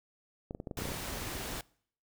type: clicks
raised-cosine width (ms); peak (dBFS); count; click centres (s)
2; -25; 10; 0.509 / 0.549 / 0.601 / 0.672 / 0.712 / 0.789 / 0.821 / 0.855 / 0.888 / 0.919
type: noise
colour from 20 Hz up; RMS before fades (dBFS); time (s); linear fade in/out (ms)
pink; -39; 0.77-1.61; 2
effects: noise-tail reverb RT60 0.6 s tail -24 dB re dry